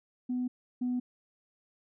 sine tone pair in turn, 249.7 / 248.1 Hz, B3 / B3, +19 / +8 cents, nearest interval unison, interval 11 cents, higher first, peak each -28 / -27 dBFS, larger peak second, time 0.29-0.48 / 0.81-1 s, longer neither, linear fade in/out 10 ms, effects tanh soft clip ceiling -25 dBFS

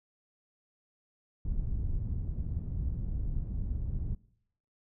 pink low-pass noise, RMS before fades -33 dBFS, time 1.45-4.15 s, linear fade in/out 2 ms, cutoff 110 Hz, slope 12 dB/octave, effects noise-tail reverb RT60 0.7 s tail -21 dB re dry

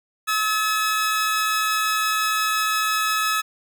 sawtooth tone pair together, 1286.3 / 1717 Hz, E6 / A6, -43 / -43 cents, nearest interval perfect fourth, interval 500 cents, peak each -17 / -23 dBFS, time 0.27-3.42 s, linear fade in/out 20 ms, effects none

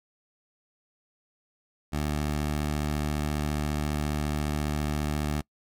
15% pulse tone, 74.6 Hz, D2, 28 cents sharp, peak -20 dBFS, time 1.92-5.42 s, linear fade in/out 20 ms, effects noise-tail reverb RT60 0.1 s tail -25 dB re dry + MP3 96 kbps

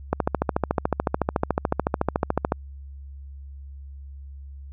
click train, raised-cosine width 1 ms, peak -6 dBFS, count 34, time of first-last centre 0.13-2.521 s, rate 13.8 Hz, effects added 69 Hz sine -37 dBFS peak until 4.72 s

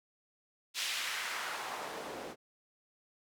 white noise with band-pass filter sweep, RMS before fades -39 dBFS, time 0.74-2.36 s, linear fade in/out 50 ms, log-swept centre 3400 to 350 Hz, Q 1.2, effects none

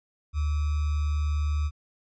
sine tone with sample-and-hold, 74.8 Hz, D2, 32 cents sharp, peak -23 dBFS, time 0.33-1.71 s, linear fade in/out 50 ms, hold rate 1225 Hz, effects resampled to 16000 Hz

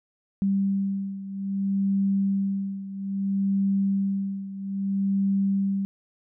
sine beating tone pair, 196 / 196.61 Hz, G3 / G3, 0 / +5 cents, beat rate 0.61 Hz, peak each -24 / -28 dBFS, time 0.42-5.85 s, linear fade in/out 0 ms, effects none

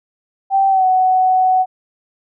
sine tone with pitch glide, 779 to 745.5 Hz, G5 to F#5, -11 to +13 cents, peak -10 dBFS, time 0.5-1.66 s, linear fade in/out 50 ms, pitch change -76 cents, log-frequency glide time 0.69-0.85 s, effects none

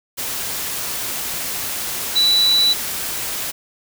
sine tone in noise, 3951 Hz, B7, in tune, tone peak -12 dBFS, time 2.15-2.74 s, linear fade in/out 20 ms, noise white, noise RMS -25 dBFS, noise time 0.17-3.52 s, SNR +10 dB, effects none

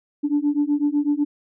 sine beating tone pair, 287.8 / 295.8 Hz, D4 / D4, -35 / +13 cents, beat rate 8 Hz, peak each -20 dBFS, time 0.23-1.25 s, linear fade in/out 20 ms, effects tanh soft clip ceiling -12 dBFS

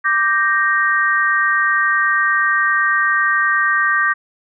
sine chord, G minor, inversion second, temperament equal, 1174.7 / 1568 / 1864.7 Hz, D6 / G6 / Bb6, 0 / 0 / 0 cents, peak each -18 / -17 / -17 dBFS, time 0.04-4.14 s, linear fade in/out 20 ms, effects none

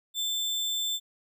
sine tone with sample-and-hold, 3540 Hz, A7, 10 cents sharp, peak -27 dBFS, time 0.14-1 s, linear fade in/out 50 ms, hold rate 11025 Hz, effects none

